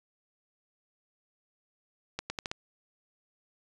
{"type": "accelerating click train", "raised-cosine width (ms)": 0.2, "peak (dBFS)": -16, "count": 5, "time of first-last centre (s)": [2.19, 2.515], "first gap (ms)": 110, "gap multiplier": 0.8, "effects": ["resampled to 22050 Hz"]}